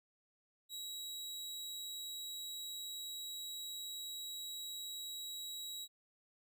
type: tone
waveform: sawtooth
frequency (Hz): 3867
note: B7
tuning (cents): -37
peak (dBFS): -40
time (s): 0.69-5.88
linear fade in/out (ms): 50
effects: none